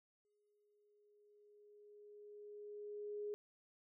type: tone with exponential growth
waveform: sine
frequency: 415.3 Hz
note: G#4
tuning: in tune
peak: -40 dBFS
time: 0.25-3.34 s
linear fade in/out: 0 ms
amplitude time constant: 670 ms
effects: none